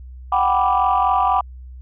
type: chord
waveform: sine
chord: G major seventh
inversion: third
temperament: equal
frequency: 740 / 784 / 987.8 / 1174.7 Hz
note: F#5 / G5 / B5 / D6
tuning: 0 / 0 / 0 / 0 cents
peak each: -19 dBFS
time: 0.32-1.41 s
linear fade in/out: 5 ms
effects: tanh soft clip ceiling -7 dBFS + added 63 Hz sine -34 dBFS peak until 1.81 s